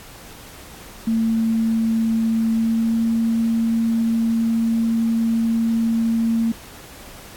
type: tone with pitch glide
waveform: sine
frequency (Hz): 225 to 227.9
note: A3 to A#3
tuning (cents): +39 to -39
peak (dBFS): -16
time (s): 1.07-6.52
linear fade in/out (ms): 5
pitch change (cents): +22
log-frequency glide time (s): 2.4-3.04
effects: pink hiss -41 dBFS RMS until 7.36 s + AAC 64 kbps